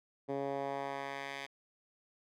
10% pulse tone with band-pass filter sweep, 138.59 Hz, C#3, in tune, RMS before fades -39 dBFS, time 0.28-1.47 s, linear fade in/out 20 ms, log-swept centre 400 to 2600 Hz, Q 1.1, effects none

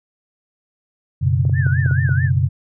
sine chord, F# suspended fourth, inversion none, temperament just, 92.5 / 123.33 / 138.75 Hz, F#2 / B2 / C#3, 0 / -2 / +2 cents, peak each -18 dBFS, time 1.21-2.49 s, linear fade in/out 20 ms
clicks, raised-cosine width 2 ms, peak -19 dBFS, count 6, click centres 1.452 / 1.496 / 1.666 / 1.861 / 1.911 / 2.092 s
sine tone with vibrato, 1615 Hz, G#6, 49 cents flat, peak -25 dBFS, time 1.53-2.31 s, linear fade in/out 50 ms, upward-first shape sine, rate 4.6 Hz, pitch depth 190 cents each way
effects none

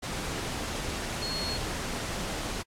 sine tone in noise, 4308 Hz, C8, 50 cents sharp, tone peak -32 dBFS, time 1.21-1.58 s, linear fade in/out 20 ms, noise pink, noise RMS -34 dBFS, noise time 0.02-2.63 s, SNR -1 dB, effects low-pass 9000 Hz 12 dB/octave + AAC 64 kbps

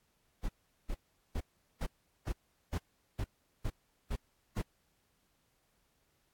brown noise bursts, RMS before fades -34 dBFS, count 10, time 0.43-4.62 s, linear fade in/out 10 ms, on 59 ms, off 400 ms, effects pink hiss -75 dBFS RMS until 6.33 s + AAC 64 kbps

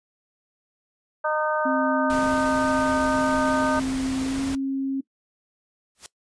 harmonic tone, 306.8 Hz, D#4, 24 cents flat, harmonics 2 / 3 / 4 / 5, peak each -25 / -27 / -28 / -29 dBFS, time 1.24-3.8 s, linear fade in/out 10 ms
sine tone with pitch glide, 263.3 to 270.2 Hz, C4 to C#4, +11 to -44 cents, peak -23 dBFS, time 1.65-5.01 s, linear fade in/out 10 ms, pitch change +45 cents, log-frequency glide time 4.22-4.39 s
pink noise, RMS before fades -34 dBFS, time 2.1-4.55 s, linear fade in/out 0 ms
white noise with exponential growth, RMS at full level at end -34 dBFS, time 5.95-6.06 s, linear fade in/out 0 ms, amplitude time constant 23 ms
effects noise-tail reverb RT60 0.1 s tail -19 dB re dry + resampled to 22050 Hz

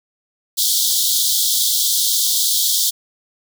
pink high-pass noise, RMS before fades -17 dBFS, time 0.57-2.91 s, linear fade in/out 20 ms, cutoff 3300 Hz, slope 96 dB/octave, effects none

